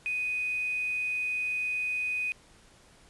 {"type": "tone with quantisation", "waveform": "sine", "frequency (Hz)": 2493, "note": "D#7", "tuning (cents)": 3, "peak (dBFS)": -28, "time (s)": [0.06, 2.32], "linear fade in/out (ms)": 0, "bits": 8, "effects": ["pink hiss -58 dBFS RMS until 3.09 s", "resampled to 24000 Hz"]}